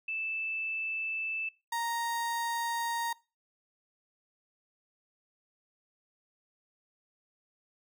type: tone pair in turn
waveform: sine / 35% pulse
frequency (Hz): 2637 / 932.3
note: E7 / A#5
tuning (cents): 0 / 0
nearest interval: octave + tritone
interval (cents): 1800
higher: first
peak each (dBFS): -32 / -29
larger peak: second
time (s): 0.08-1.49 / 1.72-3.13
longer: neither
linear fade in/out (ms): 5
effects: noise-tail reverb RT60 0.3 s tail -23 dB re dry